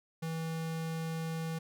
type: tone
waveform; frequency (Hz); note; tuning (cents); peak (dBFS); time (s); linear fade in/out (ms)
square; 162.5; E3; -24; -35; 0.22-1.59; 10
effects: none